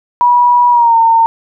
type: tone with pitch glide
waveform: sine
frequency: 971 to 911.2 Hz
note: B5 to A#5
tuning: -30 to -40 cents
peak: -5 dBFS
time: 0.21-1.26 s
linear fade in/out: 0 ms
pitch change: -110 cents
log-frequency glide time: 0.7-0.97 s
effects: none